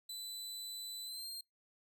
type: tone with pitch glide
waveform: sawtooth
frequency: 4000 to 4192 Hz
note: B7 to C8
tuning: +21 to +2 cents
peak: -40 dBFS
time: 0.09-1.41 s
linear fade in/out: 5 ms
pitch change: +81 cents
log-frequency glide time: 1.04-1.27 s
effects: noise-tail reverb RT60 0.2 s tail -25 dB re dry

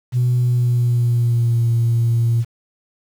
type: tone with pitch glide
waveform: sine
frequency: 123.47 to 116.54 Hz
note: B2 to A#2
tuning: 0 to 0 cents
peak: -12 dBFS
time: 0.12-2.45 s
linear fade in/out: 50 ms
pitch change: -100 cents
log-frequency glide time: 0.37-1.67 s
effects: tanh soft clip ceiling -10 dBFS + 7-bit

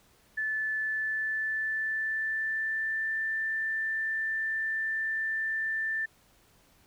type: tone with pitch glide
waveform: sine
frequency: 1744 to 1775.5 Hz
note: A6 to A6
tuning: -16 to +15 cents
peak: -28 dBFS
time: 0.37-6.06 s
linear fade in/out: 10 ms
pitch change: +31 cents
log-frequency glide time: 0.78-3.15 s
effects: pink hiss -63 dBFS RMS until 6.86 s

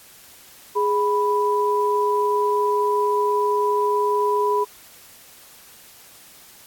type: tone pair together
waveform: sine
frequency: 415.3 / 987.8 Hz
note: G#4 / B5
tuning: 0 / 0 cents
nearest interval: octave + minor third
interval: 1500 cents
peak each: -20 dBFS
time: 0.75-4.65 s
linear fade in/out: 20 ms
effects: white hiss -47 dBFS RMS until 6.66 s + AAC 64 kbps

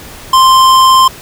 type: tone with hard clipping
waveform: sine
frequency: 1046.5 Hz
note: C6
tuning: in tune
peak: -5 dBFS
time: 0.33-1.08 s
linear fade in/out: 5 ms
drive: 16 dB
effects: pink hiss -31 dBFS RMS until 1.21 s

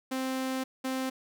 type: tone pair in turn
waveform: sawtooth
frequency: 261.6 / 261.6 Hz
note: C4 / C4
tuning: 0 / 0 cents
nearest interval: unison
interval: 0 cents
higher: neither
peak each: -26 dBFS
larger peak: neither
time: 0.11-0.64 / 0.84-1.1 s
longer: first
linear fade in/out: 10 ms
effects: none

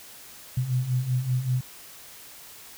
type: beating tone pair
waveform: sine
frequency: 123.47 / 128.67 Hz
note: B2 / C3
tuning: 0 / -29 cents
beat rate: 5.2 Hz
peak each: -29 / -24 dBFS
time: 0.57-1.61 s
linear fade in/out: 5 ms
effects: white hiss -46 dBFS RMS until 2.77 s

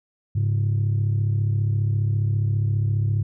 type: tone pair together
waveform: sine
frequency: 103.83 / 138.6 Hz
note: G#2 / C#3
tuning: 0 / 0 cents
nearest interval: perfect fourth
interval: 500 cents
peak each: -18 / -24 dBFS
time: 0.35-3.23 s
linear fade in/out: 10 ms
effects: tanh soft clip ceiling -15 dBFS

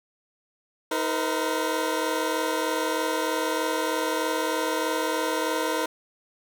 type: tone cluster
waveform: 20% pulse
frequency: 317.7 / 465.8 / 509 Hz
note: D#4 / A#4 / C5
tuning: +36 / -1 / -48 cents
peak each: -24 dBFS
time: 0.91-5.86 s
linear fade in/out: 5 ms
effects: none

